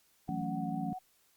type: tone with vibrato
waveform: sine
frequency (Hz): 739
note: F#5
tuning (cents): -2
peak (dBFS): -39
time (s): 0.28-0.99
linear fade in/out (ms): 10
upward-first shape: sine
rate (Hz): 4.5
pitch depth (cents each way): 23
type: chord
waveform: sine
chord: F# minor seventh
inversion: third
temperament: equal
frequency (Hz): 164.81 / 185 / 220 / 277.2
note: E3 / F#3 / A3 / C#4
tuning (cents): 0 / 0 / 0 / 0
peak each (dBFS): -39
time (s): 0.29-0.93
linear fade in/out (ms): 0
effects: white hiss -69 dBFS RMS until 1.36 s + Opus 48 kbps